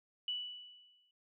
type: tone with exponential decay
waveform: sine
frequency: 2960 Hz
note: F#7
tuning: in tune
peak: -33 dBFS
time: 0.28-1.11 s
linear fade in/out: 2 ms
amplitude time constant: 180 ms
effects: none